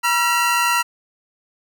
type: tone pair together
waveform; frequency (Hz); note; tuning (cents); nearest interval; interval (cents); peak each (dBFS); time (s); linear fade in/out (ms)
25% pulse; 961 / 1359.1; B5 / F6; -48 / -48; tritone; 600; -15; 0.03-0.83; 20
effects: none